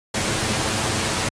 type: noise with comb filter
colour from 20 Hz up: pink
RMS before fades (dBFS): -22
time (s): 0.14-1.29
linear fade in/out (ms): 5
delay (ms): 9.2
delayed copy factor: +0.55
effects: high-pass 60 Hz 12 dB/octave + resampled to 22050 Hz